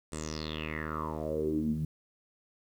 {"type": "tone with low-pass filter sweep", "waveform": "10% pulse", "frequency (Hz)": 77.78, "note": "D#2", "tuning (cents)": 0, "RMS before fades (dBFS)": -34, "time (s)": [0.12, 1.85], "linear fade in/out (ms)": 5, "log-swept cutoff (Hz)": [8800, 160], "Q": 7.4, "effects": ["10-bit"]}